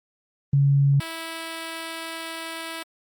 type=tone pair in turn; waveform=sine / 5% pulse; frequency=140 / 327.4 Hz; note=C#3 / E4; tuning=+18 / -12 cents; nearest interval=octave + minor third; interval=1470 cents; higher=second; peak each=-15 / -20 dBFS; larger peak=first; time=0.53-1 / 1-2.83 s; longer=second; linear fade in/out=5 ms; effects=Opus 24 kbps